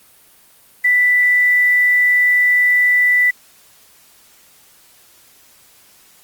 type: tone with quantisation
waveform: sine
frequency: 1979 Hz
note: B6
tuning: 3 cents sharp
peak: -10 dBFS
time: 0.84-3.31 s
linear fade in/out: 10 ms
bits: 6
effects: white hiss -49 dBFS RMS until 6.23 s + Opus 32 kbps